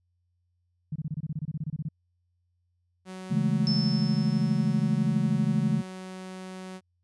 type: tone bursts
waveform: sine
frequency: 153.5 Hz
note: D#3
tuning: 23 cents flat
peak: -28 dBFS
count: 16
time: 0.92-1.887 s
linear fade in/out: 5 ms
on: 37 ms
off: 25 ms
type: tone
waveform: sawtooth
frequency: 186.5 Hz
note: F#3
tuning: 14 cents sharp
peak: -34 dBFS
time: 3.05-6.81 s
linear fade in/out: 50 ms
type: chord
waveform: sine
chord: A major seventh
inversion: first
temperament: equal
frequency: 138.59 / 164.81 / 207.7 / 220 Hz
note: C#3 / E3 / G#3 / A3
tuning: 0 / 0 / 0 / 0 cents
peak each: -28 dBFS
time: 3.3-5.82 s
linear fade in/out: 20 ms
type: tone with exponential decay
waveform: sine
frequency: 5274 Hz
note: E8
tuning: in tune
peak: -27 dBFS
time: 3.67-5.15 s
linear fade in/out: 0 ms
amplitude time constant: 320 ms
effects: added 88 Hz sine -70 dBFS peak until 7.03 s + resampled to 24000 Hz